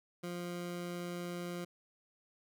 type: tone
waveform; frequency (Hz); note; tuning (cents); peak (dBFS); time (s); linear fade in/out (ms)
20% pulse; 175.3; F3; +7; -34; 0.23-1.65; 10
effects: none